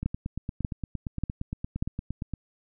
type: two click trains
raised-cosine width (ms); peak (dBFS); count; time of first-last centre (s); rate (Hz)
5; -19 / -14; 21 / 4; 0.03-2.337 / 0.06-1.825; 8.67 / 1.7
effects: none